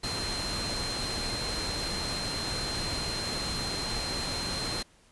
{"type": "tone in noise", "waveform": "sine", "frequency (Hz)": 4152, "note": "C8", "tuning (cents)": -14, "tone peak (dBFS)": -34, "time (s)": [0.03, 4.83], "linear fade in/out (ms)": 10, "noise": "pink", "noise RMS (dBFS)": -34, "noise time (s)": [0.03, 4.83], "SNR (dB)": -3, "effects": ["pink hiss -61 dBFS RMS until 5.11 s", "resampled to 24000 Hz"]}